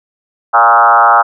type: tone with frequency modulation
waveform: sine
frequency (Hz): 1046.5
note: C6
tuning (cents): 0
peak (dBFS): -4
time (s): 0.53-1.23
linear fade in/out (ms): 20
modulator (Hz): 115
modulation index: 3.1
effects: none